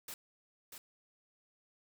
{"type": "noise with echo", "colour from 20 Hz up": "white", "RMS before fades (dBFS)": -45, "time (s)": [0.08, 0.14], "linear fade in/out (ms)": 2, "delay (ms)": 640, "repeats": 1, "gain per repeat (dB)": -5, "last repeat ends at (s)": 0.78, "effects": []}